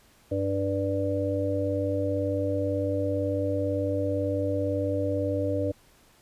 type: harmonic tone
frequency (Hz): 98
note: G2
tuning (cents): 0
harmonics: 1 / 3 / 5 / 6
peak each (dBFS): -30 / -30 / -30 / -30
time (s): 0.31-5.72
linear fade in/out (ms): 10
effects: pink hiss -59 dBFS RMS until 6.21 s + resampled to 32000 Hz